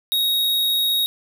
square tone, 3769 Hz, A#7, 18 cents sharp, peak -18 dBFS, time 0.12-1.06 s, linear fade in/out 0 ms, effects none

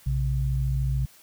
sine tone pair together, 59.38 / 133.3 Hz, A#1 / C3, +33 / +33 cents, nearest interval octave + major second, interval 1400 cents, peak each -25 dBFS, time 0.06-1.06 s, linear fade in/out 10 ms, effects white hiss -54 dBFS RMS until 1.22 s

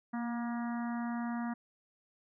harmonic tone with a mistuned harmonic, 237.7 Hz, A#3, 34 cents sharp, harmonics 1 / 3 / 4 / 5 / 6 / 7 / 8, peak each -34 / -44 / -46 / -48 / -50 / -51 / -52 dBFS, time 0.13-1.54 s, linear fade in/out 10 ms, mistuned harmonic 1, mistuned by -22 cents, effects none

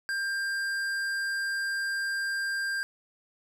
triangle tone with tanh clipping, 1592 Hz, G6, 26 cents sharp, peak -30 dBFS, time 0.09-2.83 s, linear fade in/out 0 ms, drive 17 dB, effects none

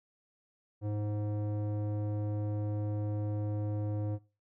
square tone with low-pass filter, 104.7 Hz, G#2, 15 cents sharp, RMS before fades -34 dBFS, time 0.81-4.19 s, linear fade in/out 50 ms, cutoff 550 Hz, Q 1.2, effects noise-tail reverb RT60 0.3 s tail -20 dB re dry

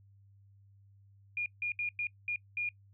sine tone bursts at uneven times, 2426 Hz, D#7, 44 cents flat, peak -31 dBFS, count 6, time 1.37-1.46 / 1.62-1.72 / 1.79-1.89 / 1.99-2.07 / 2.28-2.36 / 2.57-2.69 s, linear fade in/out 2 ms, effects noise-tail reverb RT60 0.1 s tail -23 dB re dry + added 99 Hz sine -58 dBFS peak until 2.93 s

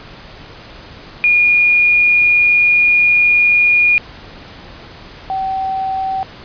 sine tone pair in turn, 2433 / 766.3 Hz, D#7 / G5, -39 / -40 cents, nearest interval octave + minor sixth, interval 2001 cents, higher first, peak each -8 / -16 dBFS, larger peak first, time 1.24-3.98 / 5.3-6.23 s, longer first, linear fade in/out 0 ms, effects pink hiss -36 dBFS RMS until 6.44 s + resampled to 11025 Hz

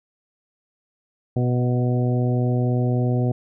harmonic tone with a mistuned harmonic, 123.47 Hz, B2, in tune, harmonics 1 / 2 / 3 / 4 / 5 / 6, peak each -19 / -25 / -29 / -31 / -33 / -35 dBFS, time 1.36-3.32 s, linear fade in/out 5 ms, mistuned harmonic 5, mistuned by +16 cents, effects none

